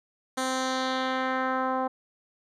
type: tone with low-pass filter sweep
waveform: 10% pulse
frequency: 260.1 Hz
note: C4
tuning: 10 cents flat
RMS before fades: -28 dBFS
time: 0.37-1.88 s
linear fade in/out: 10 ms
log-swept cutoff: 9400 to 880 Hz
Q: 1.5
effects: none